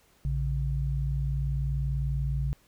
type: tone pair together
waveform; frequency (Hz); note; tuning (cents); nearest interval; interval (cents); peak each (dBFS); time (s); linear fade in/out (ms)
sine; 58.27 / 138.59; A#1 / C#3; 0 / 0; octave + minor third; 1500; -28 / -29; 0.25-2.53; 0
effects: pink hiss -63 dBFS RMS until 2.67 s